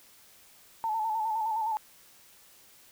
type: tone with vibrato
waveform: sine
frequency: 880 Hz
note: A5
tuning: in tune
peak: -27 dBFS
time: 0.84-1.77 s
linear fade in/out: 0 ms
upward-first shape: square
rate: 9.7 Hz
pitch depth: 45 cents each way
effects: white hiss -57 dBFS RMS until 2.91 s